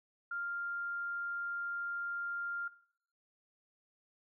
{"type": "tone", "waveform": "sine", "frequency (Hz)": 1396.9, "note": "F6", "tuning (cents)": 0, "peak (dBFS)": -36, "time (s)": [0.31, 2.68], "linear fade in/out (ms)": 5, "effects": ["noise-tail reverb RT60 0.6 s tail -17 dB re dry"]}